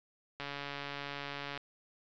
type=click train; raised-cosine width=0.3 ms; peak=-24 dBFS; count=168; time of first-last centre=0.4-1.576 s; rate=142 Hz; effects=resampled to 16000 Hz